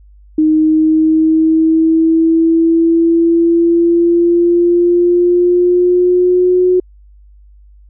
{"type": "linear sweep", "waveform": "sine", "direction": "up", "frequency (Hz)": [310.3, 365.2], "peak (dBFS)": -7, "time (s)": [0.38, 6.8], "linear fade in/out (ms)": 5, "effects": ["added 50 Hz sine -39 dBFS peak until 7.89 s"]}